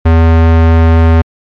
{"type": "tone", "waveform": "square", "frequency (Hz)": 82, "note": "E2", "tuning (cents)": -9, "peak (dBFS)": -4, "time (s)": [0.05, 1.22], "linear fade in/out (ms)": 10, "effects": ["low-pass 2000 Hz 12 dB/octave", "MP3 64 kbps"]}